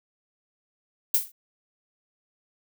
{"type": "noise with exponential decay", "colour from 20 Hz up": "violet", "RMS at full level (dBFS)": -17, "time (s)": [1.14, 1.32], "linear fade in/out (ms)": 5, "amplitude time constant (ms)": 39, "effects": []}